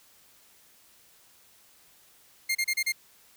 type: tone bursts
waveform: sawtooth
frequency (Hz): 2118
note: C7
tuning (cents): +21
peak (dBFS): -21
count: 5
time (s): 2.49-2.923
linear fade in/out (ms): 10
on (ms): 61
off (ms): 32
effects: white hiss -59 dBFS RMS until 3.36 s